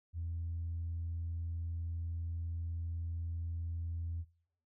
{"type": "tone", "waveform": "sine", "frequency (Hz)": 83.9, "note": "E2", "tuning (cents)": 31, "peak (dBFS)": -35, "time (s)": [0.13, 4.25], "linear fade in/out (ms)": 50, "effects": ["noise-tail reverb RT60 0.7 s tail -23 dB re dry", "tanh soft clip ceiling -32 dBFS"]}